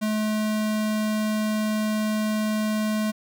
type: tone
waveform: square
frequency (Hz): 214.7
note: A3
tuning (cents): -42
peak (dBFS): -23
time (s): 0.01-3.12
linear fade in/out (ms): 20
effects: none